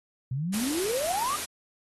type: exponential sweep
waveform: sine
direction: up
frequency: 121.7 to 1244.5 Hz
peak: -27 dBFS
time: 0.31-1.36 s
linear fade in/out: 5 ms
type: noise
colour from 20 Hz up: white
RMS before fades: -33 dBFS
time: 0.52-1.46 s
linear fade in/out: 20 ms
effects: AAC 32 kbps